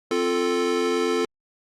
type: chord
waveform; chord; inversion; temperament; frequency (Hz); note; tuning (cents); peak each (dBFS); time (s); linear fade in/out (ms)
square; F major; second; equal; 261.6 / 349.2 / 440; C4 / F4 / A4; 0 / 0 / 0; -29 / -26 / -24; 0.11-1.25; 2
effects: low-pass 7000 Hz 12 dB/octave + Opus 48 kbps